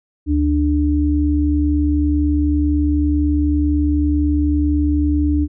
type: tone pair together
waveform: sine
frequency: 74 / 296 Hz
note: D2 / D4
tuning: +14 / +14 cents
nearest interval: 2 octaves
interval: 2400 cents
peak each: -16 dBFS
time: 0.26-5.48 s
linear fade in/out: 50 ms
effects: none